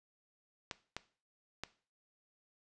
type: clicks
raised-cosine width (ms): 0.2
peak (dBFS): -21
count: 3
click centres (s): 0.712 / 0.966 / 1.636
effects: noise-tail reverb RT60 0.4 s tail -17 dB re dry + resampled to 22050 Hz